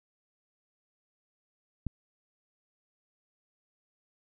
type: click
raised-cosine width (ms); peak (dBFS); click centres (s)
5; -20; 1.867
effects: none